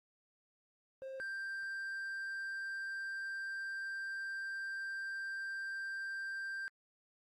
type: tone pair in turn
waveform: triangle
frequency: 531 / 1577.9 Hz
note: C5 / G6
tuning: +25 / +11 cents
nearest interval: octave + perfect fifth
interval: 1886 cents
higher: second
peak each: -40 / -37 dBFS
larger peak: second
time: 1.02-1.2 / 1.2-6.68 s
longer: second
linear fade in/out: 0 ms
effects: Opus 32 kbps